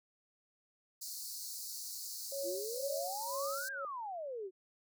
pink high-pass noise, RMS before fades -44 dBFS, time 1.01-3.69 s, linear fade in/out 10 ms, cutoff 4200 Hz, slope 96 dB/octave
sine tone with tremolo, 554.4 Hz, C#5, in tune, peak -36 dBFS, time 2.32-3.85 s, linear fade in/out 2 ms, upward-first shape sine, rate 2 Hz, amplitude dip 90%
sine exponential two-way sweep, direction up then down, 324.8 to 1632 to 358.9 Hz, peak -39 dBFS, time 2.43-4.51 s, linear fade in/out 50 ms, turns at 3.71 s
effects none

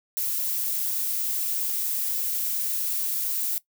violet noise, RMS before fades -27 dBFS, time 0.17-3.58 s, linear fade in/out 0 ms, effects noise-tail reverb RT60 0.1 s tail -19 dB re dry

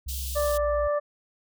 sine tone with pitch glide, 65.8 to 58.96 Hz, C2 to A#1, +10 to +20 cents, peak -31 dBFS, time 0.06-0.88 s, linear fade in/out 10 ms, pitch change -190 cents, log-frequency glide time 0.45-0.52 s
white high-pass noise, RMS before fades -36 dBFS, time 0.08-0.58 s, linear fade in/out 10 ms, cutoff 2900 Hz, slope 48 dB/octave
harmonic tone, 587.3 Hz, D5, in tune, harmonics 1 / 2 / 3, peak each -23 / -31 / -40 dBFS, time 0.35-1 s, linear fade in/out 20 ms
effects none

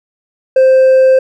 sine tone with hard clipping, 523.3 Hz, C5, in tune, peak -5 dBFS, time 0.56-1.19 s, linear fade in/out 5 ms, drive 2 dB, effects none

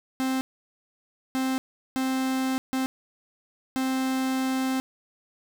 45% pulse tone bursts at uneven times, 262.1 Hz, C4, 3 cents sharp, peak -24 dBFS, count 5, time 0.2-0.41 / 1.35-1.58 / 1.96-2.58 / 2.73-2.86 / 3.76-4.8 s, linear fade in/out 0 ms, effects 9-bit

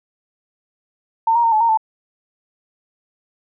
sine tone with pitch steps, 905 / 942 / 917 / 863 / 924 / 881 Hz, A5 / A#5 / A#5 / A5 / A#5 / A5, +48 / +18 / -29 / -34 / -16 / +2 cents, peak -12 dBFS, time 1.27-1.774 s, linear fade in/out 5 ms, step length 84 ms, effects none

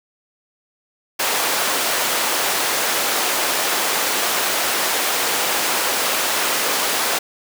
pink high-pass noise, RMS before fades -20 dBFS, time 1.19-7.19 s, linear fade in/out 10 ms, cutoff 530 Hz, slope 12 dB/octave, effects none

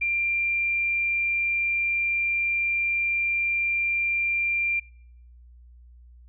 sine tone, 2378 Hz, D7, 21 cents sharp, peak -22 dBFS, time 0.01-4.8 s, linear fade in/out 10 ms, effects noise-tail reverb RT60 0.7 s tail -25 dB re dry + added 60 Hz sine -47 dBFS peak until 6.28 s

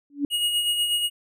sine tone with exponential growth, 285.9 Hz, D4, 46 cents flat, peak -17 dBFS, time 0.1-0.25 s, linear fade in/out 2 ms, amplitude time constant 32 ms
square tone with tremolo, 2880 Hz, F#7, 47 cents flat, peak -20 dBFS, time 0.3-1.1 s, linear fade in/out 50 ms, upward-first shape sine, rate 8.2 Hz, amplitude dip 45%
effects none

